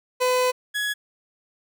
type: tone pair in turn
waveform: 30% pulse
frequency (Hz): 504 / 1679.2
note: B4 / G#6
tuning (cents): +35 / +19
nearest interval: octave + major sixth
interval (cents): 2084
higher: second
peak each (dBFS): -16 / -21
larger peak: first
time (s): 0.2-0.52 / 0.74-0.94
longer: first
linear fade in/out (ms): 20
effects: none